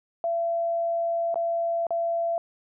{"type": "tone with dropouts", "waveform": "sine", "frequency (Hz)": 675, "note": "E5", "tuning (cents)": 41, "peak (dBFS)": -23, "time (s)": [0.24, 2.38], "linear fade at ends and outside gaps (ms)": 1, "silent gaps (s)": [[1.343, 1.357], [1.868, 1.906]], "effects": []}